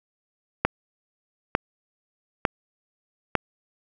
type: click train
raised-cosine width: 0.5 ms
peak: -3 dBFS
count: 4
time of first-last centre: 0.65-3.353 s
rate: 1.11 Hz
effects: 7-bit